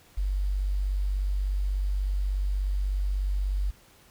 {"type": "tone with quantisation", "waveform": "sine", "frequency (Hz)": 48.27, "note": "G1", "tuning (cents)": -26, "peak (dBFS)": -24, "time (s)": [0.17, 3.71], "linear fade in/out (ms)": 10, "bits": 9, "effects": ["pink hiss -57 dBFS RMS until 4.1 s"]}